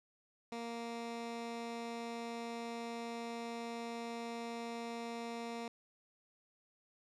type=tone with low-pass filter; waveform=15% pulse; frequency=233.1 Hz; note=A#3; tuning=in tune; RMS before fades=-43 dBFS; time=0.52-5.68 s; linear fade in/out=2 ms; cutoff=6800 Hz; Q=0.78; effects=none